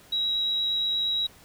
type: tone with vibrato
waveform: triangle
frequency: 3860 Hz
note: B7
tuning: 40 cents flat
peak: -20 dBFS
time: 0.12-1.27 s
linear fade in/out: 10 ms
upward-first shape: triangle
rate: 8.5 Hz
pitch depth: 9 cents each way
effects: tanh soft clip ceiling -22 dBFS + pink hiss -53 dBFS RMS until 1.44 s